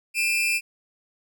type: tone pair together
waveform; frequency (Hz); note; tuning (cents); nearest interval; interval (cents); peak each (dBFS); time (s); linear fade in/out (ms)
40% pulse; 2406 / 2636; D7 / E7; +41 / -1; major second; 158; -23; 0.14-0.61; 50
effects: none